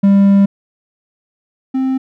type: tone pair in turn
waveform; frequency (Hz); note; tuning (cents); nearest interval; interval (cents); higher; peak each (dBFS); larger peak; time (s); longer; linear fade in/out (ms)
triangle; 198.3 / 262.8; G3 / C4; +20 / +8; perfect fourth; 488; second; -4 / -11; first; 0.03-0.46 / 1.74-1.98; first; 10
effects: none